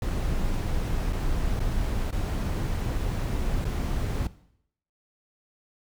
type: noise with dropouts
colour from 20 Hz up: brown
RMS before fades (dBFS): -27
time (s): 0.02-4.27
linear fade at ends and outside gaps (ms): 2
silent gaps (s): 1.126-1.13 / 1.594-1.602 / 2.108-2.126 / 3.644-3.651
effects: noise-tail reverb RT60 0.7 s tail -17 dB re dry